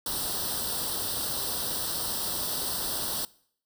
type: noise with comb filter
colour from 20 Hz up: white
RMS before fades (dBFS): -31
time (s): 0.06-3.25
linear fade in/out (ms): 2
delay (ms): 0.22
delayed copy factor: +0.85
effects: noise-tail reverb RT60 0.6 s tail -22 dB re dry